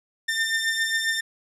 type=beating tone pair; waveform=sawtooth; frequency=1800 / 1807.4 Hz; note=A6 / A6; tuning=+39 / +46 cents; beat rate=7.4 Hz; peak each=-20 / -25 dBFS; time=0.28-1.21 s; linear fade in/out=10 ms; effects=low-pass 10000 Hz 12 dB/octave